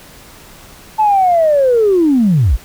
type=linear sweep; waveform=sine; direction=down; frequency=880 to 42.37 Hz; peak=-7 dBFS; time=0.98-2.57 s; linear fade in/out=20 ms; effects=tanh soft clip ceiling -3 dBFS + pink hiss -39 dBFS RMS until 2.64 s